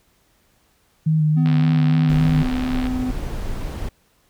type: tone with vibrato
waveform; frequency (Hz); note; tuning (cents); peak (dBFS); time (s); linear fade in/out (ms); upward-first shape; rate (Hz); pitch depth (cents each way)
sine; 155.2; D#3; -4; -14; 1.06-2.43; 10; square; 3.5; 22
type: tone with pitch glide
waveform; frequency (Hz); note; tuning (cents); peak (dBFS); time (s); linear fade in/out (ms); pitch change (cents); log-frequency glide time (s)
triangle; 251.7 to 253.9; B3 to B3; +33 to +48; -19; 1.36-3.12; 20; +15; 1.62-2.75
type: click train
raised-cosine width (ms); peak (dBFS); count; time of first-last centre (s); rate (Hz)
0.3; -15; 104; 1.46-2.869; 73.1
type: noise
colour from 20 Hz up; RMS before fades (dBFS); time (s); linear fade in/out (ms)
brown; -26; 2.09-3.89; 5
effects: pink hiss -61 dBFS RMS until 4.29 s